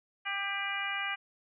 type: harmonic tone with a mistuned harmonic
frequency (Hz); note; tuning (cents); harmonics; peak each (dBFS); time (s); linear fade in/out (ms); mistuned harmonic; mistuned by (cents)
397; G4; +22; 2 / 3 / 4 / 5 / 6 / 7; -41 / -40 / -38 / -38 / -37 / -40; 0.25-1.16; 20; 7; +69
effects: none